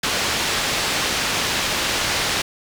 white low-pass noise, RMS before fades -22 dBFS, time 0.03-2.42 s, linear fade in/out 5 ms, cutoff 4700 Hz, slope 12 dB/octave, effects none

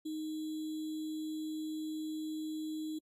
sine tone with sample-and-hold, 311.1 Hz, D#4, in tune, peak -36 dBFS, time 0.05-2.99 s, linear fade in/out 10 ms, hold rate 3675 Hz, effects AAC 64 kbps

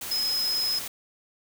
sine tone in noise, 5110 Hz, D#8, 45 cents sharp, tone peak -24 dBFS, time 0.11-0.79 s, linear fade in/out 5 ms, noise white, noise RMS -35 dBFS, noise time 0.01-0.88 s, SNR +8 dB, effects none

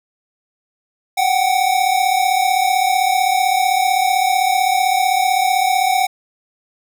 square tone pair together, 737.3 / 773 Hz, F#5 / G5, -6 / -24 cents, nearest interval minor second, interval 82 cents, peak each -17 dBFS, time 1.17-6.07 s, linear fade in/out 10 ms, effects none

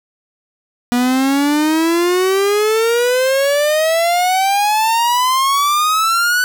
45% pulse exponential sweep, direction up, 241.1 to 1500 Hz, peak -12 dBFS, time 0.92-6.44 s, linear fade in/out 0 ms, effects none

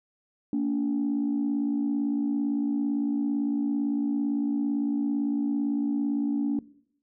sine tone pair together, 228.5 / 286.3 Hz, A#3 / D4, -34 / -44 cents, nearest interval major third, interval 390 cents, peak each -27 / -24 dBFS, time 0.53-6.59 s, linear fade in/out 2 ms, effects noise-tail reverb RT60 0.7 s tail -21 dB re dry + tanh soft clip ceiling -19 dBFS

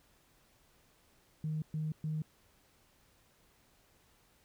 sine tone bursts, 155.2 Hz, D#3, 4 cents flat, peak -32 dBFS, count 3, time 1.44-2.22 s, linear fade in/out 2 ms, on 180 ms, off 120 ms, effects tanh soft clip ceiling -28 dBFS + pink hiss -68 dBFS RMS until 4.44 s

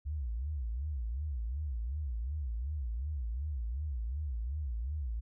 sine tone with vibrato, 65.41 Hz, C2, in tune, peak -33 dBFS, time 0.05-5.21 s, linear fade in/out 20 ms, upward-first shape sine, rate 2.7 Hz, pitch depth 290 cents each way, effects none

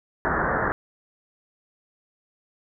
white low-pass noise, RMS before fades -24 dBFS, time 0.25-0.72 s, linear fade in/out 0 ms, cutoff 1800 Hz, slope 96 dB/octave, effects none

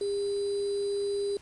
sine tone with sample-and-hold, 402.4 Hz, G4, 45 cents sharp, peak -27 dBFS, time 0.01-1.37 s, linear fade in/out 2 ms, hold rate 4410 Hz, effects pink hiss -55 dBFS RMS until 1.41 s + resampled to 24000 Hz

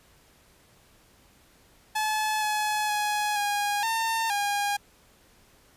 sawtooth tone with pitch steps, 860 / 849 / 838 / 820 / 905 / 814 Hz, A5 / G#5 / G#5 / G#5 / A5 / G#5, -40 / +38 / +15 / -22 / +48 / -35 cents, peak -21 dBFS, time 1.95-4.77 s, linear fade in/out 10 ms, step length 470 ms, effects pink hiss -59 dBFS RMS until 5.76 s + resampled to 32000 Hz

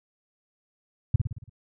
sine tone with echo, 109.9 Hz, A2, 2 cents flat, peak -13 dBFS, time 1.14-1.16 s, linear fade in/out 5 ms, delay 56 ms, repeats 6, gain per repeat -5 dB, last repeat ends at 1.496 s, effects none

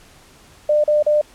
sine tone bursts, 599 Hz, D5, 34 cents sharp, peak -12 dBFS, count 3, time 0.69-1.214 s, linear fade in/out 5 ms, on 150 ms, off 37 ms, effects pink hiss -48 dBFS RMS until 1.34 s + low-pass 11000 Hz 12 dB/octave

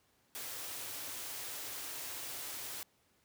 white band-stop noise, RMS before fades -43 dBFS, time 0.35-2.83 s, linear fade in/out 0 ms, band 150 to 240 Hz, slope 96 dB/octave, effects pink hiss -72 dBFS RMS until 3.24 s + high-pass 80 Hz 12 dB/octave

